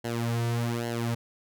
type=tone with flanger; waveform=sawtooth; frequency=117.5 Hz; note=A#2; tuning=14 cents sharp; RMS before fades=-29 dBFS; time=0.04-1.15 s; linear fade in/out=10 ms; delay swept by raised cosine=0.82 to 3.72 ms; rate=1.2 Hz; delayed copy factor=-0.8; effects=none